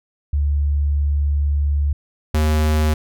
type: tone pair in turn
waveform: sine / square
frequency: 72.2 / 76.94 Hz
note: D2 / D#2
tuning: -29 / -19 cents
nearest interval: minor second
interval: 110 cents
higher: second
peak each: -15 / -15 dBFS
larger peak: neither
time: 0.33-1.93 / 2.34-2.94 s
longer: first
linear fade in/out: 5 ms
effects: none